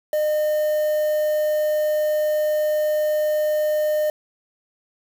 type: tone with quantisation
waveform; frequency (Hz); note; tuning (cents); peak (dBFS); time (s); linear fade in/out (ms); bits
triangle; 608; D#5; -40; -16; 0.13-4.1; 2; 6
effects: none